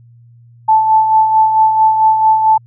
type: tone with tremolo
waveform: sine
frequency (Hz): 876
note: A5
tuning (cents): -8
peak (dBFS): -5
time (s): 0.68-2.58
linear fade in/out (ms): 10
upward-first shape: sine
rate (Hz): 4.5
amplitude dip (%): 50
effects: added 118 Hz sine -40 dBFS peak until 2.66 s